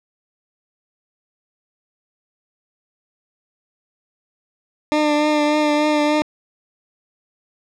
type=tone with vibrato; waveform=20% pulse; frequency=299.7 Hz; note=D4; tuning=35 cents sharp; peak=-10 dBFS; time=4.92-6.22 s; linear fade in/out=0 ms; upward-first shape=triangle; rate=3.4 Hz; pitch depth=26 cents each way; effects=low-pass 5000 Hz 12 dB/octave